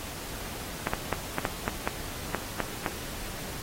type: clicks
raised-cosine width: 0.5 ms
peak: -11 dBFS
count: 10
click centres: 0.871 / 0.935 / 1.127 / 1.384 / 1.452 / 1.679 / 1.875 / 2.347 / 2.603 / 2.862 s
effects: pink hiss -39 dBFS RMS until 3.62 s + AAC 48 kbps